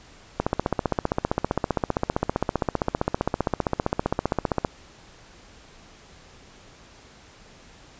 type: click train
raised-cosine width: 1 ms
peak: -7 dBFS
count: 66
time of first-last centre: 0.4-4.648 s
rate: 15.3 Hz
effects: pink hiss -50 dBFS RMS until 7.99 s + resampled to 16000 Hz